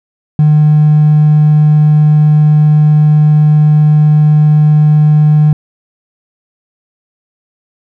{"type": "tone with hard clipping", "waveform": "triangle", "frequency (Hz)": 151.3, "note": "D#3", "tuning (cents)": -48, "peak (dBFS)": -4, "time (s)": [0.39, 5.53], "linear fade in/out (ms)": 2, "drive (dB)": 4, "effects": []}